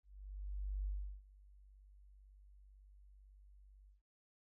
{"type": "tone with ADSR envelope", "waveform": "sine", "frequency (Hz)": 49, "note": "G1", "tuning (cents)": 0, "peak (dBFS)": -36, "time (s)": [0.03, 4.02], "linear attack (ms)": 830, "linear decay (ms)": 360, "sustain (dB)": -23, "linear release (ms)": 140, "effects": []}